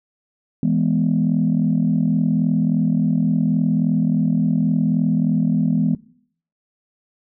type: chord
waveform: sine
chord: E major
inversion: none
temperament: equal with one note detuned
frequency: 164.15 / 207.7 / 246.9 Hz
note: E3 / G#3 / B3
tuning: -7 / 0 / 0 cents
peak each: -19 dBFS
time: 0.63-5.95 s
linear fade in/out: 2 ms
effects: noise-tail reverb RT60 0.6 s tail -20 dB re dry + tanh soft clip ceiling -8 dBFS